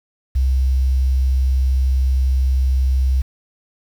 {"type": "tone with quantisation", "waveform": "sine", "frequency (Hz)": 65.2, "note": "C2", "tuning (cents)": -5, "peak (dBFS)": -13, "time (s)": [0.35, 3.22], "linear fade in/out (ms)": 10, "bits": 7, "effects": []}